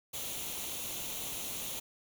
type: noise with comb filter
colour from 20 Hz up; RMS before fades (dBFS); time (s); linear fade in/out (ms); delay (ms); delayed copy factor
white; -39; 0.13-1.8; 10; 0.3; +0.6
effects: none